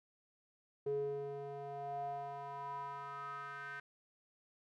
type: tone with band-pass filter sweep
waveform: square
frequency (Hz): 140.7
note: C#3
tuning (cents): +26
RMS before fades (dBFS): -43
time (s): 0.86-3.8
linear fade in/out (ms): 5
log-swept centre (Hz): 410 to 1600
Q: 6.4
effects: none